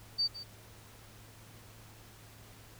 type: tone with echo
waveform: sine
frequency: 4609 Hz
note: D8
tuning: 33 cents flat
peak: -27 dBFS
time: 0.18-0.28 s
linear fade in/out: 20 ms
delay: 160 ms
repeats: 1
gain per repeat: -14 dB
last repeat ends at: 0.44 s
effects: added 108 Hz sine -56 dBFS peak until 2.79 s + pink hiss -56 dBFS RMS until 2.79 s